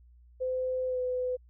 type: tone with pitch glide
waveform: sine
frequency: 512 to 503.2 Hz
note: C5 to B4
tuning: -38 to +32 cents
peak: -28 dBFS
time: 0.4-1.37 s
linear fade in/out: 20 ms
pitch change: -30 cents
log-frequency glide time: 0.87-0.99 s
effects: added 60 Hz sine -54 dBFS peak until 1.49 s